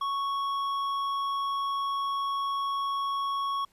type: tone with hard clipping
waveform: sine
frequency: 1108.7 Hz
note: C#6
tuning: in tune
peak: -29 dBFS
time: 0.01-3.65 s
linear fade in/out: 5 ms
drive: 7 dB
effects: pink hiss -66 dBFS RMS until 3.72 s + resampled to 32000 Hz